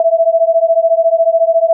sine beating tone pair, 654 / 668 Hz, E5 / E5, -14 / +23 cents, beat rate 14 Hz, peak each -11 dBFS, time 0-1.73 s, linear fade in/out 2 ms, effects none

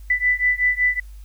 sine beating tone pair, 1986 / 1991.3 Hz, B6 / B6, +9 / +14 cents, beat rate 5.3 Hz, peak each -19 / -20 dBFS, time 0.1-1 s, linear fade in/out 5 ms, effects added 50 Hz sine -36 dBFS peak until 1.24 s + white hiss -57 dBFS RMS until 1.24 s

